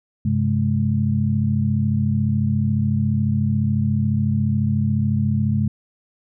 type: tone cluster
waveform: sine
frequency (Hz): 98.8 / 132.9 / 210.7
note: G2 / C3 / G#3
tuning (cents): +14 / +27 / +25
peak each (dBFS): -21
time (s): 0.25-5.68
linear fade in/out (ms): 5
effects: none